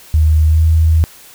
sine tone with pitch glide, 77.9 to 80.32 Hz, D#2 to E2, +3 to -44 cents, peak -7 dBFS, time 0.14-1.04 s, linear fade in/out 0 ms, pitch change +53 cents, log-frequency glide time 0.47-0.63 s, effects white hiss -40 dBFS RMS until 1.34 s

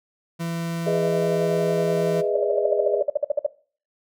40% pulse tone, 167.5 Hz, E3, 28 cents sharp, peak -25 dBFS, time 0.39-2.22 s, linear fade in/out 20 ms
sine chord, E major seventh, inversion first, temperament just, 412 / 494.4 / 618.1 / 659.3 Hz, G#4 / B4 / D#5 / E5, -14 / +2 / -12 / 0 cents, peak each -24 / -26 / -25 / -27 dBFS, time 0.86-3.02 s, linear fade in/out 10 ms
sine tone bursts, 582 Hz, D5, 16 cents flat, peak -16 dBFS, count 16, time 2.35-3.465 s, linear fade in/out 5 ms, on 20 ms, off 53 ms
effects noise-tail reverb RT60 0.4 s tail -18 dB re dry

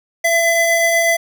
square tone pair together, 669.6 / 2017 Hz, E5 / B6, +27 / +36 cents, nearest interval octave + perfect fifth, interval 1909 cents, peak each -16 dBFS, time 0.24-1.17 s, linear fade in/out 10 ms, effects none

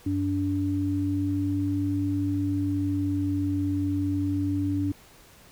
sine tone pair together, 96.4 / 288.9 Hz, G2 / D4, -28 / -28 cents, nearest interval octave + perfect fifth, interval 1900 cents, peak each -28 / -25 dBFS, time 0.06-4.92 s, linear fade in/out 5 ms, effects pink hiss -53 dBFS RMS until 5.51 s

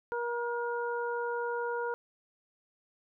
harmonic tone, 475.7 Hz, A#4, 35 cents sharp, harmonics 1 / 2 / 3, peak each -33 / -36 / -38 dBFS, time 0.12-1.94 s, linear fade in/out 0 ms, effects none

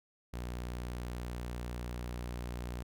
sawtooth tone, 60.4 Hz, B1, 38 cents flat, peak -34 dBFS, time 0.33-2.83 s, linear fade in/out 10 ms, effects none

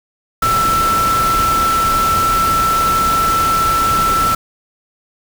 sine tone in noise, 1332 Hz, E6, 18 cents sharp, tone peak -12 dBFS, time 0.42-4.35 s, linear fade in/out 5 ms, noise pink, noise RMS -21 dBFS, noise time 0.42-4.35 s, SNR +6 dB, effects none

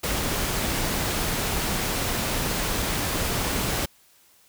pink noise, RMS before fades -26 dBFS, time 0.03-3.86 s, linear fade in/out 10 ms, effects white hiss -58 dBFS RMS until 4.48 s

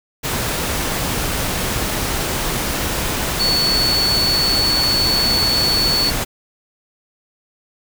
sine tone in noise, 4435 Hz, C#8, in tune, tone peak -15 dBFS, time 3.39-6.11 s, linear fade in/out 20 ms, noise pink, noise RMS -21 dBFS, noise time 0.23-6.25 s, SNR +3 dB, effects none

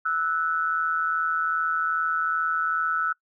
sine tone pair together, 1315.5 / 1478 Hz, E6 / F#6, -4 / -2 cents, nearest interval major second, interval 202 cents, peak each -24 / -26 dBFS, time 0.05-3.13 s, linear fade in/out 10 ms, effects noise-tail reverb RT60 0.1 s tail -23 dB re dry

